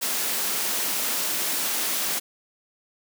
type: high-pass noise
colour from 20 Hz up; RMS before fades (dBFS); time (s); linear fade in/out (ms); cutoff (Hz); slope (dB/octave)
white; -26; 0.01-2.2; 20; 180; 24
effects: none